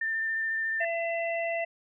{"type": "tone with vibrato", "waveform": "sine", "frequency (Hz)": 1793, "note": "A6", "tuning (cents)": 32, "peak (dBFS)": -27, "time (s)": [0.01, 0.85], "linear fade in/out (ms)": 5, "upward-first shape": "sine", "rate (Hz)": 14, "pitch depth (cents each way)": 11}
{"type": "harmonic tone", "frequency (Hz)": 672, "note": "E5", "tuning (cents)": 33, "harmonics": [1, 3, 4], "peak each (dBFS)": [-29, -34, -37], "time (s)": [0.8, 1.65], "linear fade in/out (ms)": 10}
{"effects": []}